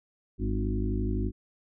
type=harmonic tone with a mistuned harmonic; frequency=51.9 Hz; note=G#1; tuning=in tune; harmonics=1 / 2 / 4 / 5 / 6 / 7; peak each=-29 / -32 / -35 / -36 / -37 / -37 dBFS; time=0.38-1.32 s; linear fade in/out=50 ms; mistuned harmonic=6; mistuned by=-38 cents; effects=none